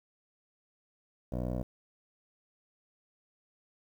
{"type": "tone with low-pass filter", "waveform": "15% pulse", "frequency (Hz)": 61.74, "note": "B1", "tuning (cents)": 0, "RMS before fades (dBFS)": -34, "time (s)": [1.32, 1.63], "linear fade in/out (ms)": 5, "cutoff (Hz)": 550, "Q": 2.1, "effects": ["10-bit"]}